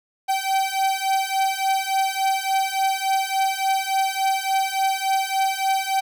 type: beating tone pair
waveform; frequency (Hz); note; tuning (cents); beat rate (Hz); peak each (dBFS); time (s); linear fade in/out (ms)
45% pulse; 771 / 774.5; G5 / G5; -29 / -21; 3.5; -23; 0.28-6.01; 20
effects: none